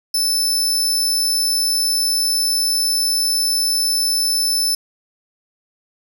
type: tone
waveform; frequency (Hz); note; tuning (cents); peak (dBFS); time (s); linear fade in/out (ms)
sawtooth; 5274; E8; 0; -13; 0.14-4.75; 5
effects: none